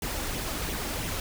pink noise with flanger, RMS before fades -32 dBFS, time 0.02-1.2 s, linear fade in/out 2 ms, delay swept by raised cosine 0.32 to 3.62 ms, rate 2.9 Hz, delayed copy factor +0.5, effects none

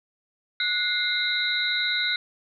sine tone cluster, 1470 / 2105 / 3776 / 4010 Hz, F#6 / C7 / A#7 / B7, -12 / +10 / +22 / +26 cents, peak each -28 dBFS, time 0.6-2.16 s, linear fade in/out 2 ms, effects none

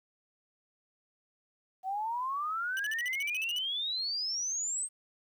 sine exponential sweep, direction up, 740 to 8500 Hz, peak -31 dBFS, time 1.83-4.89 s, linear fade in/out 50 ms
sawtooth tone bursts, 2969 Hz, F#7, 5 cents sharp, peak -34 dBFS, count 12, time 2.77-3.585 s, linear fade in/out 0 ms, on 23 ms, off 49 ms
effects 11-bit

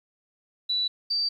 sine tone pair in turn, 3951 / 4645 Hz, B7 / D8, 0 / -20 cents, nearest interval minor third, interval 280 cents, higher second, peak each -23 dBFS, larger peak neither, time 0.69-0.88 / 1.1-1.29 s, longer neither, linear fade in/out 10 ms, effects 10-bit

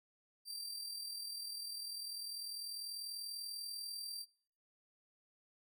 sawtooth tone with amplitude modulation, 4699 Hz, D8, in tune, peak -38 dBFS, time 0.45-4.26 s, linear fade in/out 50 ms, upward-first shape sine, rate 40.2 Hz, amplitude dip 45%, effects noise-tail reverb RT60 0.6 s tail -24 dB re dry

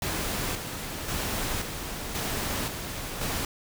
pink noise with tremolo, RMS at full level -30 dBFS, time 0.02-3.45 s, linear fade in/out 2 ms, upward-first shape square, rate 0.94 Hz, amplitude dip 45%, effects none

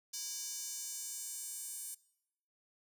square tone with high-pass filter sweep, 329.6 Hz, E4, in tune, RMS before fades -43 dBFS, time 0.13-1.95 s, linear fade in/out 10 ms, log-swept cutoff 5800 to 8900 Hz, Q 2.5, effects noise-tail reverb RT60 0.8 s tail -21 dB re dry

